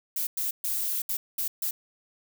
violet noise bursts at uneven times, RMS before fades -29 dBFS, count 6, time 0.16-0.27 / 0.37-0.51 / 0.64-1.02 / 1.09-1.17 / 1.38-1.48 / 1.62-1.71 s, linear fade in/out 5 ms, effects none

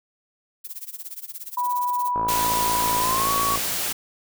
violet noise with tremolo, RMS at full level -33 dBFS, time 0.64-2.11 s, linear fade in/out 10 ms, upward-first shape sine, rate 17 Hz, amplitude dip 90%
sine tone with pitch glide, 983 to 1122.7 Hz, B5 to C#6, -8 to +22 cents, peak -21 dBFS, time 1.57-3.56 s, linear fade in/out 5 ms, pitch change +230 cents, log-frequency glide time 2.99-3.31 s
click train, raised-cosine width 1 ms, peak -16 dBFS, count 80, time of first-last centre 2.16-3.576 s, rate 55.8 Hz
white noise, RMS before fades -26 dBFS, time 2.28-3.93 s, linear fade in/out 10 ms
effects none

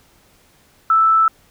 sine tone, 1318.5 Hz, E6, in tune, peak -10 dBFS, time 0.9-1.28 s, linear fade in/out 2 ms, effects pink hiss -54 dBFS RMS until 1.5 s

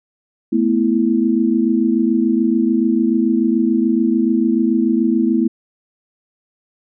sine chord, A suspended second, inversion none, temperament equal, 220 / 246.9 / 329.6 Hz, A3 / B3 / E4, 0 / 0 / 0 cents, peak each -17 dBFS, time 0.52-5.48 s, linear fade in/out 10 ms, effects none

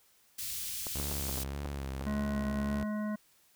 white band-stop noise, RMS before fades -38 dBFS, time 0.38-1.44 s, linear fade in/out 10 ms, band 110 to 3100 Hz, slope 12 dB/octave
clicks, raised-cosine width 1 ms, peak -26 dBFS, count 7, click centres 0.868 / 0.999 / 1.116 / 1.292 / 1.379 / 1.656 / 2.013 s
sawtooth tone with vibrato, 69.3 Hz, C#2, in tune, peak -32 dBFS, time 0.95-2.84 s, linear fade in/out 5 ms, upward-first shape sine, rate 1.8 Hz, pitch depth 64 cents each way
harmonic tone, 211.5 Hz, G#3, 32 cents sharp, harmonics 1 / 3 / 5 / 7 / 9, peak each -32 / -42 / -46 / -49 / -51 dBFS, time 2.06-3.16 s, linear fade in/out 10 ms
effects white hiss -66 dBFS RMS until 3.55 s

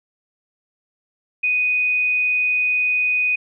sine tone, 2489 Hz, D#7, in tune, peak -16 dBFS, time 1.43-3.36 s, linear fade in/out 10 ms, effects none

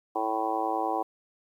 harmonic tone, 110 Hz, A2, in tune, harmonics 3 / 4 / 5 / 6 / 7 / 8 / 9 / 10, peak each -34 / -36 / -36 / -41 / -29 / -39 / -33 / -41 dBFS, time 0.15-1.03 s, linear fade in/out 10 ms, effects 10-bit

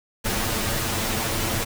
pink noise with comb filter, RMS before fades -25 dBFS, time 0.24-1.65 s, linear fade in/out 20 ms, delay 8.9 ms, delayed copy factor +0.75, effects none

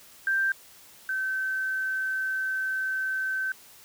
sine tone pair in turn, 1573 / 1539.7 Hz, G6 / G6, +6 / -32 cents, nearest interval unison, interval 38 cents, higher first, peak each -22 / -26 dBFS, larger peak first, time 0.27-0.52 / 1.09-3.52 s, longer second, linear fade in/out 2 ms, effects white hiss -52 dBFS RMS until 3.84 s

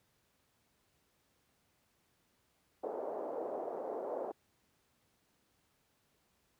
pink band-pass noise, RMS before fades -40 dBFS, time 2.83-4.32 s, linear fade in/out 10 ms, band 410 to 720 Hz, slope 24 dB/octave, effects pink hiss -75 dBFS RMS until 6.59 s + high-pass 60 Hz 12 dB/octave

